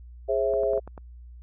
sine chord, Ab augmented, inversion none, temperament equal with one note detuned, 415.3 / 536.4 / 659.3 Hz, Ab4 / C5 / E5, 0 / +43 / 0 cents, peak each -26 dBFS, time 0.28-0.8 s, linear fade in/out 20 ms
clicks, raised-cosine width 1 ms, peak -27 dBFS, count 6, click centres 0.537 / 0.634 / 0.734 / 0.777 / 0.876 / 0.978 s
effects added 60 Hz sine -42 dBFS peak until 1.42 s

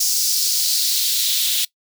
white noise with high-pass filter sweep, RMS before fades -19 dBFS, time 0-1.65 s, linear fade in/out 5 ms, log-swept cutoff 5500 to 3400 Hz, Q 2.8, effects noise-tail reverb RT60 0.1 s tail -21 dB re dry

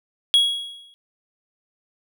triangle tone with exponential decay, 3322 Hz, G#7, in tune, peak -9 dBFS, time 0.34-0.94 s, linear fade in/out 0 ms, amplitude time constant 130 ms, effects none

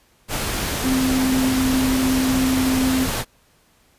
sine tone in noise, 260.3 Hz, C4, 9 cents flat, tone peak -17 dBFS, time 0.82-3.08 s, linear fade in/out 50 ms, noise pink, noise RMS -24 dBFS, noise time 0.28-3.25 s, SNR +4 dB, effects pink hiss -58 dBFS RMS until 3.98 s + resampled to 32000 Hz

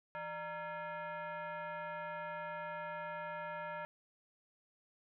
sine tone with frequency modulation, 164.81 Hz, E3, in tune, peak -40 dBFS, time 0.15-3.85 s, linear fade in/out 0 ms, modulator 766 Hz, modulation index 2.1, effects none

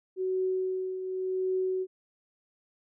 sine tone with tremolo, 373.8 Hz, F#4, 18 cents sharp, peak -25 dBFS, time 0.16-1.87 s, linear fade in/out 50 ms, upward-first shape triangle, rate 0.89 Hz, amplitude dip 60%, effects none

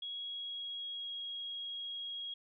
sine tone with pitch glide, 3322 to 3291 Hz, G#7 to G#7, 0 to -16 cents, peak -39 dBFS, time 0.02-2.34 s, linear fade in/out 5 ms, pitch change -16 cents, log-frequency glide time 0.12-1.18 s, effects none

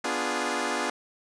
10% pulse chord, B diminished seventh, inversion none, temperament equal, 246.9 / 293.7 / 349.2 / 415.3 Hz, B3 / D4 / F4 / Ab4, 0 / 0 / 0 / 0 cents, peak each -24 dBFS, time 0.04-0.9 s, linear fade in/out 5 ms, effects resampled to 22050 Hz

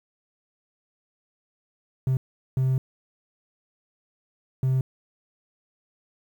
triangle tone bursts at uneven times, 130.81 Hz, C3, in tune, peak -17 dBFS, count 3, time 2.07-2.17 / 2.57-2.78 / 4.63-4.81 s, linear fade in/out 2 ms, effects tanh soft clip ceiling -13 dBFS + 9-bit

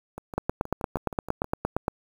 two click trains, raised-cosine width 1 ms, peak -10 / -22 dBFS, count 14 / 9, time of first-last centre 0.38-1.881 / 0.18-1.444 s, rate 8.66 / 6.33 Hz, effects 7-bit

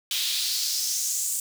pink noise with high-pass filter sweep, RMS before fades -27 dBFS, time 0.11-1.4 s, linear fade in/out 2 ms, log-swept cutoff 3300 to 8000 Hz, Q 2.9, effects none

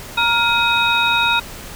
sine tone cluster, 935 / 1406 / 2525 / 3763 Hz, A#5 / F6 / D#7 / A#7, +5 / +11 / +25 / +16 cents, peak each -19 dBFS, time 0.17-1.4 s, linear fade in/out 10 ms, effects pink hiss -34 dBFS RMS until 1.75 s

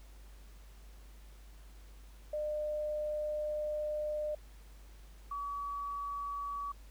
sine tone pair in turn, 603 / 1138.3 Hz, D5 / C#6, +46 / +46 cents, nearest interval major seventh, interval 1100 cents, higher second, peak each -33 / -36 dBFS, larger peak first, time 2.33-4.35 / 5.31-6.72 s, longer first, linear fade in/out 5 ms, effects added 50 Hz sine -51 dBFS peak until 6.9 s + pink hiss -63 dBFS RMS until 6.9 s

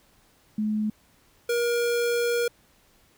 sine / square tone pair in turn, 213.6 / 475.1 Hz, G#3 / A#4, +49 / +33 cents, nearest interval octave + major second, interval 1384 cents, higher second, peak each -23 dBFS, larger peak neither, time 0.58-0.9 / 1.49-2.48 s, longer second, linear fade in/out 5 ms, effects pink hiss -61 dBFS RMS until 3.17 s

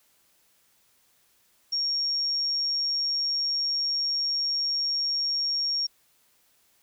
sine tone, 5550 Hz, F8, 12 cents flat, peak -24 dBFS, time 1.72-5.87 s, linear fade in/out 10 ms, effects white hiss -65 dBFS RMS until 6.82 s

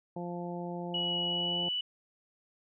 harmonic tone, 174.61 Hz, F3, in tune, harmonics 1 / 2 / 3 / 4 / 5, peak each -38 / -41 / -43 / -44 / -45 dBFS, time 0.16-1.69 s, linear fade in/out 5 ms
sine tone with pitch glide, 2924 to 2963 Hz, F#7 to F#7, -21 to +2 cents, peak -30 dBFS, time 0.94-1.81 s, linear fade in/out 5 ms, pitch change +23 cents, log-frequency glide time 1.24-1.64 s
effects none

